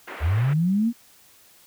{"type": "band-pass noise", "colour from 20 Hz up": "white", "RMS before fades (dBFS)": -37, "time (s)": [0.07, 0.54], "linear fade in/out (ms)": 10, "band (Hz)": [260, 2200], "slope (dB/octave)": 24}
{"type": "linear sweep", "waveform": "sine", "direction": "up", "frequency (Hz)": [68.4, 242.7], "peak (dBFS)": -18, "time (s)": [0.2, 0.93], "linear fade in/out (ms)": 50}
{"effects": ["white hiss -54 dBFS RMS until 1.66 s"]}